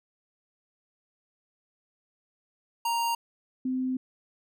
square / sine tone pair in turn, 932.3 / 257.6 Hz, A#5 / C4, 0 / -27 cents, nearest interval octave + minor seventh, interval 2227 cents, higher first, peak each -26 dBFS, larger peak neither, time 2.85-3.15 / 3.65-3.97 s, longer second, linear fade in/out 5 ms, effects none

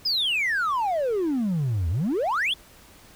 triangle exponential two-way sweep, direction down then up, 5190 to 78 to 3606 Hz, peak -19 dBFS, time 0.05-2.54 s, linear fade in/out 10 ms, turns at 1.89 s, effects tanh soft clip ceiling -17 dBFS + pink hiss -51 dBFS RMS until 3.15 s

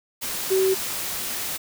sine tone in noise, 380.5 Hz, F#4, 48 cents sharp, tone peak -17 dBFS, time 0.5-0.75 s, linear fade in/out 20 ms, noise white, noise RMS -29 dBFS, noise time 0.21-1.58 s, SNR +9 dB, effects none

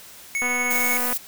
square tone with tremolo, 2210 Hz, C#7, 6 cents flat, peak -22 dBFS, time 0.35-0.97 s, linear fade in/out 0 ms, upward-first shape sine, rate 20 Hz, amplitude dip 25%
click train, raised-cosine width 0.5 ms, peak -15 dBFS, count 176, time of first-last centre 0.42-1.129 s, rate 247 Hz
violet noise, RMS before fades -25 dBFS, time 0.7-1.18 s, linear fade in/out 10 ms
effects white hiss -44 dBFS RMS until 1.27 s

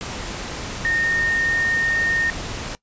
sine tone in noise, 1838 Hz, A#6, 25 cents flat, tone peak -18 dBFS, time 0.85-2.3 s, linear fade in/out 0 ms, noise pink, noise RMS -30 dBFS, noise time 0.01-2.75 s, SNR +9 dB, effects noise-tail reverb RT60 0.1 s tail -21 dB re dry + resampled to 16000 Hz

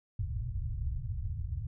white low-pass noise, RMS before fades -35 dBFS, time 0.19-1.67 s, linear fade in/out 5 ms, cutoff 120 Hz, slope 48 dB/octave, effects none

